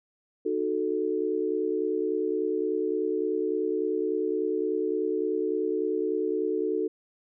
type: chord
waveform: sine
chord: D# diminished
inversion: none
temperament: equal with one note detuned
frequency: 306.5 / 370 / 440 Hz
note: D#4 / F#4 / A4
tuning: -26 / 0 / 0 cents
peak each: -31 / -29 / -28 dBFS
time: 0.45-6.88 s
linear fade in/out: 10 ms
effects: none

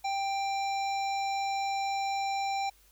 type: harmonic tone with a mistuned harmonic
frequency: 787 Hz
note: G5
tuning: 7 cents sharp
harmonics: 1 / 3 / 5 / 7 / 9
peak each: -29 / -39 / -43 / -46 / -48 dBFS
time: 0.04-2.7 s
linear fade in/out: 10 ms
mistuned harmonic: 5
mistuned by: +28 cents
effects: added 50 Hz sine -63 dBFS peak until 2.91 s + white hiss -63 dBFS RMS until 2.91 s

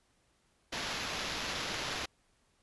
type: noise with sample-and-hold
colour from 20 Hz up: violet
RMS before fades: -37 dBFS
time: 0.72-2.06 s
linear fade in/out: 10 ms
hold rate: 8820 Hz
effects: pink hiss -72 dBFS RMS until 2.62 s + resampled to 24000 Hz

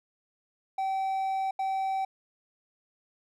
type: tone bursts at uneven times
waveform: triangle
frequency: 770 Hz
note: G5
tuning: 31 cents flat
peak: -25 dBFS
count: 2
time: 0.78-1.51 / 1.59-2.05 s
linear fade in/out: 5 ms
effects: none

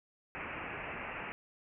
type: low-pass noise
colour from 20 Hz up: white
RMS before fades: -42 dBFS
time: 0.35-1.32 s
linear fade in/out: 0 ms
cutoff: 2700 Hz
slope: 96 dB/octave
effects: none

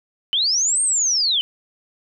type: linear two-way sweep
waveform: sine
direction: up then down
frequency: 2960 to 8710 to 2960 Hz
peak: -16 dBFS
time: 0.33-1.41 s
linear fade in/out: 0 ms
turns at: 0.82 s
effects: none

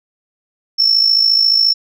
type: tone with amplitude modulation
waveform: sine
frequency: 5400 Hz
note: E8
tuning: 41 cents sharp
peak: -5 dBFS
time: 0.78-1.74 s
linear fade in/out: 20 ms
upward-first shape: sine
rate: 54.3 Hz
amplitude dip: 70%
effects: tanh soft clip ceiling -4 dBFS

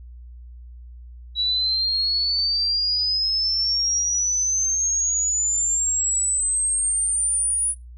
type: exponential sweep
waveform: sine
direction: up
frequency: 3900 to 9820 Hz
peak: -19 dBFS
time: 1.35-7.75 s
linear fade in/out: 50 ms
effects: noise-tail reverb RT60 0.2 s tail -24 dB re dry + added 60 Hz sine -38 dBFS peak until 7.97 s

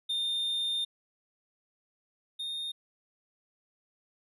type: tone pair in turn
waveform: triangle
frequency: 3628 / 3672 Hz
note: A#7 / A#7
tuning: -48 / -27 cents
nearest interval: unison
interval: 21 cents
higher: second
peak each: -27 / -32 dBFS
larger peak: first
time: 0.09-0.85 / 2.39-2.72 s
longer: first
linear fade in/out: 10 ms
effects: resampled to 32000 Hz

